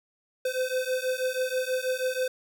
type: beating tone pair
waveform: square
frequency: 509 / 515.2 Hz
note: C5 / C5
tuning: -48 / -27 cents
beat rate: 6.2 Hz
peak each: -30 dBFS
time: 0.45-2.28 s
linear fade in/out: 5 ms
effects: none